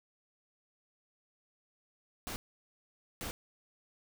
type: noise bursts at uneven times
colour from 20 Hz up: pink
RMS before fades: -40 dBFS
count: 2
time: 2.27-2.36 / 3.21-3.31 s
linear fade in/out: 0 ms
effects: none

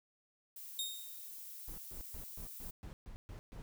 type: noise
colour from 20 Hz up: violet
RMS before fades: -49 dBFS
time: 0.56-2.71 s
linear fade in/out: 5 ms
type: tone with exponential decay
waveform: sawtooth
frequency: 3705 Hz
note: A#7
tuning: 11 cents flat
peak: -31 dBFS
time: 0.79-1.3 s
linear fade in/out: 1 ms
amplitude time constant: 110 ms
type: noise bursts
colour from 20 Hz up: brown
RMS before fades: -48 dBFS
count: 9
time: 1.68-3.62 s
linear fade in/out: 0 ms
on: 100 ms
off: 130 ms
effects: none

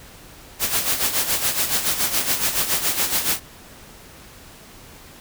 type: noise with tremolo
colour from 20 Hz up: white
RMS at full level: -19 dBFS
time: 0.59-3.4 s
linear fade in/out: 50 ms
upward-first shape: sine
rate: 7.1 Hz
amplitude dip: 65%
effects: pink hiss -44 dBFS RMS until 5.2 s

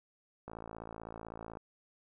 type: click train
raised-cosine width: 1 ms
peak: -30 dBFS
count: 62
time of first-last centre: 0.48-1.571 s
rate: 55.9 Hz
effects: none

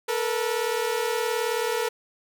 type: tone pair together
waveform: sawtooth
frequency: 442.8 / 481.7 Hz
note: A4 / B4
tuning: +11 / -43 cents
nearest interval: minor second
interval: 146 cents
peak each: -23 dBFS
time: 0.08-1.89 s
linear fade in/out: 10 ms
effects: none

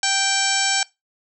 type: harmonic tone with a mistuned harmonic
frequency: 782 Hz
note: G5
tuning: 4 cents flat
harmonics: 1 / 2 / 3 / 4 / 5 / 6 / 7 / 8 / 9 / 10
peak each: -26 / -25 / -28 / -27 / -29 / -29 / -26 / -30 / -30 / -26 dBFS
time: 0.03-0.83 s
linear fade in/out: 2 ms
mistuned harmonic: 6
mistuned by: -71 cents
effects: noise-tail reverb RT60 0.2 s tail -21 dB re dry

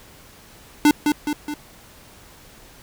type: tone with echo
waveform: square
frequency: 297.1 Hz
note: D4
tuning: 20 cents sharp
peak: -11 dBFS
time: 0.85-0.91 s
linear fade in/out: 2 ms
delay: 210 ms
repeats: 3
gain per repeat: -5 dB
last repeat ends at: 1.54 s
effects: pink hiss -47 dBFS RMS until 2.82 s

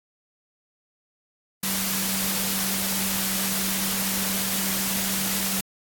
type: tone in noise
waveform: sine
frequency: 192.5 Hz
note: G3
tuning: 31 cents flat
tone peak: -30 dBFS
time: 1.63-5.61 s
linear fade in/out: 5 ms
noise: white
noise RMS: -26 dBFS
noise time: 1.63-5.61 s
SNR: -7 dB
effects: AAC 64 kbps

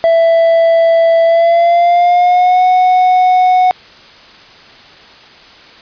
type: tone with pitch glide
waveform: triangle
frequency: 663 to 735.6 Hz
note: E5 to F#5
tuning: +10 to -10 cents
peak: -4 dBFS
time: 0.04-3.71 s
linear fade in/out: 0 ms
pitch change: +180 cents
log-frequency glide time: 1.24-2.64 s
effects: white hiss -38 dBFS RMS until 5.81 s + resampled to 11025 Hz

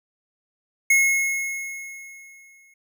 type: tone with exponential decay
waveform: square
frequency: 2171 Hz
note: C#7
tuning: 37 cents flat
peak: -14 dBFS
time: 0.9-2.74 s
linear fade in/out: 5 ms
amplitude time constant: 400 ms
effects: none

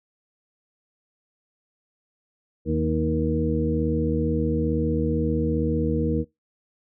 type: harmonic tone with a mistuned harmonic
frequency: 78.8 Hz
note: D#2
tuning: 23 cents sharp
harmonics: 1 / 2 / 3 / 4 / 6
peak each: -27 / -27 / -27 / -27 / -27 dBFS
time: 2.65-6.25 s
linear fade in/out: 50 ms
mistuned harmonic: 3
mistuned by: -25 cents
effects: noise-tail reverb RT60 0.2 s tail -23 dB re dry

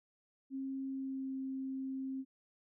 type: tone with pitch glide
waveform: sine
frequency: 268.3 to 265.7 Hz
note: C4 to C4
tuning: +44 to +27 cents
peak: -37 dBFS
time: 0.5-2.25 s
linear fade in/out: 50 ms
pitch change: -17 cents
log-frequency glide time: 0.87-1.35 s
effects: none

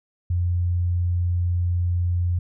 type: tone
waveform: sine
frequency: 88 Hz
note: F2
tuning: 14 cents sharp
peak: -19 dBFS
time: 0.3-2.39 s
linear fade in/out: 5 ms
effects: none

